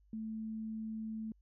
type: tone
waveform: sine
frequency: 220 Hz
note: A3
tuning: in tune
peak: -38 dBFS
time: 0.13-1.32 s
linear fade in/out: 2 ms
effects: added 50 Hz sine -64 dBFS peak until 1.41 s